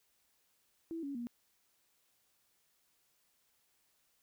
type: tone with pitch steps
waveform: sine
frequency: 329.6 / 280.4 / 238.5 Hz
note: E4 / C#4 / A#3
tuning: 0 / +20 / +40 cents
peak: -38 dBFS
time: 0.91-1.27 s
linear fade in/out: 0 ms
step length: 120 ms
effects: white hiss -75 dBFS RMS until 4.22 s